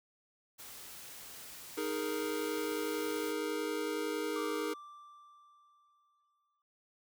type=noise; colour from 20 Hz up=white; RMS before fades=-49 dBFS; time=0.58-3.33 s; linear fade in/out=20 ms
type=chord; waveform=square; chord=D# suspended fourth; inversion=none; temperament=equal; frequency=311.1 / 415.3 / 466.2 Hz; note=D#4 / G#4 / A#4; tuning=0 / 0 / 0 cents; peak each=-39 dBFS; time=1.77-4.74 s; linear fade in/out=10 ms
type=tone with exponential decay; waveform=triangle; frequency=1174.7 Hz; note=D6; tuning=in tune; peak=-38 dBFS; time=4.36-6.62 s; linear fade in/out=1 ms; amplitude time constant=490 ms
effects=none